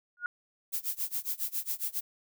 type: tone with exponential growth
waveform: sine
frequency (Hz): 1437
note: F6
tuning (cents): +49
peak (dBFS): -25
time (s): 0.17-0.26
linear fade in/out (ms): 1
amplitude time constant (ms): 18
type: noise with tremolo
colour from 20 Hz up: violet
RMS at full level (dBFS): -31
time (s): 0.72-2.01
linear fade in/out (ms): 20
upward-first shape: sine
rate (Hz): 7.3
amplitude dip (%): 95
effects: none